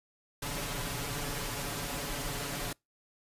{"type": "noise with comb filter", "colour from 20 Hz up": "pink", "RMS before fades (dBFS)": -36, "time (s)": [0.42, 2.73], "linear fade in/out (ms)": 5, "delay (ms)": 7, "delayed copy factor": 0.8, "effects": ["noise-tail reverb RT60 0.2 s tail -26 dB re dry", "resampled to 32000 Hz"]}